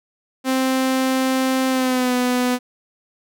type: tone with pitch glide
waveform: sawtooth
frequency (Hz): 261.6 to 248.9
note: C4 to B3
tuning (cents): 0 to +14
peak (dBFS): -13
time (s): 0.44-2.59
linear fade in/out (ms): 50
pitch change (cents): -86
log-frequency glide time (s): 1.69-2.14
effects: none